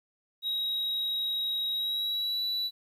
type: tone with pitch glide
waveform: triangle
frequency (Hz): 3816 to 3946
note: A#7 to B7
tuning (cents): +40 to -2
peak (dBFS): -27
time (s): 0.42-2.71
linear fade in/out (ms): 50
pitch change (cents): +58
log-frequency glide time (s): 1.72-2.42
effects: 11-bit